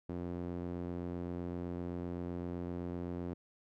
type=tone with band-pass filter; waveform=sawtooth; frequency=87.8 Hz; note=F2; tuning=10 cents sharp; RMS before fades=-40 dBFS; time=0.09-3.34 s; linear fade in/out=5 ms; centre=300 Hz; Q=1.1; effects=none